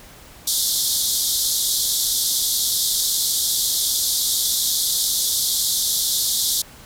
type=band-pass noise; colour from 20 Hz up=pink; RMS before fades=-21 dBFS; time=0.47-6.62 s; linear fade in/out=5 ms; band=3400 to 15000 Hz; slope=96 dB/octave; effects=pink hiss -44 dBFS RMS until 6.85 s